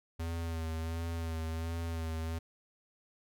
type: tone with vibrato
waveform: square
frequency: 82.1 Hz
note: E2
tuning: 6 cents flat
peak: -35 dBFS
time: 0.19-2.39 s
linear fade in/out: 10 ms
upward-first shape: sine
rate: 1.4 Hz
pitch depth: 33 cents each way
effects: none